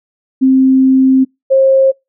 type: tone pair in turn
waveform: sine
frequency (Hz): 263.2 / 534.8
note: C4 / C5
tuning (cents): +10 / +38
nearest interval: octave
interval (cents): 1228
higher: second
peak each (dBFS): -5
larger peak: neither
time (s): 0.41-1.25 / 1.5-1.92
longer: first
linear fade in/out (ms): 20
effects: noise-tail reverb RT60 0.2 s tail -26 dB re dry